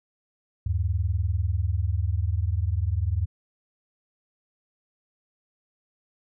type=tone pair together; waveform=sine; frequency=77.78 / 98 Hz; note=D#2 / G2; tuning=0 / 0 cents; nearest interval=major third; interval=400 cents; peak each=-25 dBFS; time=0.66-3.26 s; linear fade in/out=5 ms; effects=none